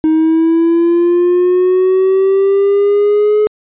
triangle linear sweep, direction up, 313.3 to 425.4 Hz, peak -5 dBFS, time 0.04-3.47 s, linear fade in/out 0 ms, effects tanh soft clip ceiling -2 dBFS + resampled to 8000 Hz

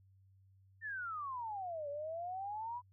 sine exponential two-way sweep, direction down then up, 1824 to 565 to 998 Hz, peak -39 dBFS, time 0.81-2.82 s, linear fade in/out 50 ms, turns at 1.89 s, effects added 96 Hz sine -63 dBFS peak until 2.92 s

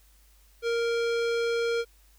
square tone with low-pass filter, 466.2 Hz, A#4, in tune, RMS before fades -27 dBFS, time 0.62-1.85 s, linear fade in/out 50 ms, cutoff 4700 Hz, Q 0.9, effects added 50 Hz sine -57 dBFS peak until 2.18 s + white hiss -63 dBFS RMS until 2.18 s

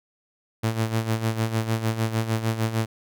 sawtooth tone with tremolo, 112 Hz, A2, 31 cents sharp, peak -16 dBFS, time 0.63-2.86 s, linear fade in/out 10 ms, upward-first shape sine, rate 6.6 Hz, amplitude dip 70%, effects none

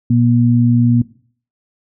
sine tone pair together, 119.6 / 239.2 Hz, A#2 / A#3, +45 / +45 cents, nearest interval octave, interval 1200 cents, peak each -12 dBFS, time 0.1-1.02 s, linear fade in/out 5 ms, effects noise-tail reverb RT60 0.5 s tail -19 dB re dry

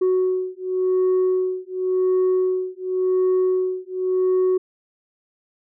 sine beating tone pair, 370 / 370.91 Hz, F#4 / F#4, 0 / +4 cents, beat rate 0.91 Hz, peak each -19 dBFS, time 0.01-4.58 s, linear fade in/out 10 ms, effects tanh soft clip ceiling -14 dBFS

